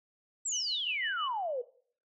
sine exponential sweep, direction down, 7902 to 466.2 Hz, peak -31 dBFS, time 0.45-1.62 s, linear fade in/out 10 ms
sine tone with tremolo, 2960 Hz, F#7, in tune, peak -33 dBFS, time 0.52-1.28 s, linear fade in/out 5 ms, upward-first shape triangle, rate 5.9 Hz, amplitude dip 100%
effects noise-tail reverb RT60 0.5 s tail -17 dB re dry

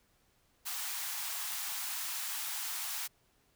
white high-pass noise, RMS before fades -38 dBFS, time 0.65-3.08 s, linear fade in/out 20 ms, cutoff 740 Hz, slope 48 dB/octave, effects pink hiss -71 dBFS RMS until 3.55 s

